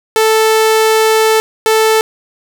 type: tone bursts at uneven times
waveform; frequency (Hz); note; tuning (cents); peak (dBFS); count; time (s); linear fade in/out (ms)
sawtooth; 440; A4; 0; -4; 2; 0.16-1.4 / 1.66-2.01; 0
effects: none